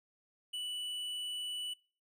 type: tone with hard clipping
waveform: sine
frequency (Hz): 2964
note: F#7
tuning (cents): +2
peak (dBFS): -38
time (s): 0.53-1.74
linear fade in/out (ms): 10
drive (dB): 7
effects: noise-tail reverb RT60 0.4 s tail -24 dB re dry